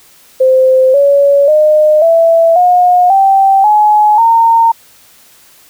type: tone with pitch steps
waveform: sine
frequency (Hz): 520 / 563.8 / 611.3 / 662.8 / 718.6 / 779.1 / 844.7 / 915.9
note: C5 / C#5 / D#5 / E5 / F5 / G5 / G#5 / A#5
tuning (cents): -11 / +29 / -31 / +9 / +49 / -11 / +29 / -31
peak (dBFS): -4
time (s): 0.4-4.72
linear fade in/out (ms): 10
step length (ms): 540
effects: white hiss -43 dBFS RMS until 5.69 s